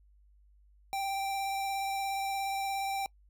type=tone with vibrato; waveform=square; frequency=784 Hz; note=G5; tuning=in tune; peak=-32 dBFS; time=0.93-3.06 s; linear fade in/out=0 ms; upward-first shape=sine; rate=17 Hz; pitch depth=13 cents each way; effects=noise-tail reverb RT60 0.1 s tail -24 dB re dry + added 50 Hz sine -59 dBFS peak until 3.29 s